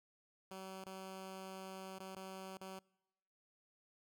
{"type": "tone with dropouts", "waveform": "10% pulse", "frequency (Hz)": 190, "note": "F#3", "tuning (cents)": 46, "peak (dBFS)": -39, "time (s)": [0.51, 2.79], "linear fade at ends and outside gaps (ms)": 2, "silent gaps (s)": [[0.84, 0.863], [1.985, 2.001], [2.151, 2.163], [2.572, 2.611]], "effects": ["noise-tail reverb RT60 1.0 s tail -26 dB re dry"]}